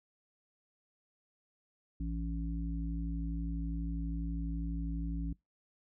harmonic tone, 56.1 Hz, A1, 34 cents sharp, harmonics 1 / 3 / 5, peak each -35 / -40 / -42 dBFS, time 2-5.33 s, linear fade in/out 5 ms, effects noise-tail reverb RT60 0.2 s tail -24 dB re dry

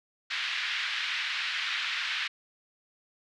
pink band-pass noise, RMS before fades -32 dBFS, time 0.3-2.28 s, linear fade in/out 10 ms, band 1600 to 3900 Hz, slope 24 dB/octave, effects none

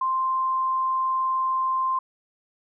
sine tone, 1046.5 Hz, C6, in tune, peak -21 dBFS, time 0.01-1.99 s, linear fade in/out 5 ms, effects none

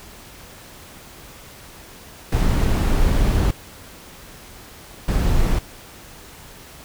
brown noise bursts at uneven times, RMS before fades -17 dBFS, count 2, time 2.32-3.51 / 5.08-5.59 s, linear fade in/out 5 ms, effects pink hiss -42 dBFS RMS until 6.84 s

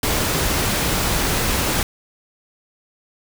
pink noise, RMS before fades -20 dBFS, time 0.03-1.83 s, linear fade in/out 2 ms, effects none

